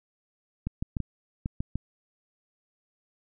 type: clicks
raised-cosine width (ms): 5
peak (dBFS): -17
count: 7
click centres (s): 0.67 / 0.825 / 0.968 / 1.003 / 1.459 / 1.605 / 1.756
effects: none